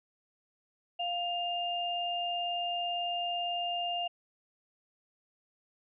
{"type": "tone pair together", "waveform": "sine", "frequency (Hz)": [702, 2808], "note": ["F5", "F7"], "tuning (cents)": [9, 9], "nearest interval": "2 octaves", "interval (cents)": 2400, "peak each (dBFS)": [-33, -34], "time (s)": [0.99, 4.08], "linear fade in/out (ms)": 10, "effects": []}